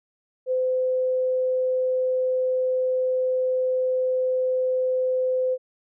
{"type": "tone", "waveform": "sine", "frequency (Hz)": 512, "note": "C5", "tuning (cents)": -38, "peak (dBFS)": -20, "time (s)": [0.46, 5.58], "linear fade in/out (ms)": 50, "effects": []}